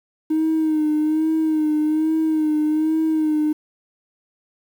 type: tone with vibrato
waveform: triangle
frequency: 311.1 Hz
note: D#4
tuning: in tune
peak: -13 dBFS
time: 0.3-3.53 s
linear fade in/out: 10 ms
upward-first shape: sine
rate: 1.2 Hz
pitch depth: 41 cents each way
effects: tanh soft clip ceiling -13 dBFS + 8-bit